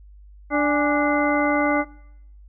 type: harmonic tone with a mistuned harmonic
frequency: 293.7 Hz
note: D4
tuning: in tune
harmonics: 1 / 2 / 3 / 4 / 5 / 7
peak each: -21 / -23 / -26 / -27 / -28 / -26 dBFS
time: 0.5-1.85 s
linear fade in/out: 50 ms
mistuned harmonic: 3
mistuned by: -96 cents
effects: noise-tail reverb RT60 0.8 s tail -22 dB re dry + added 50 Hz sine -43 dBFS peak until 2.48 s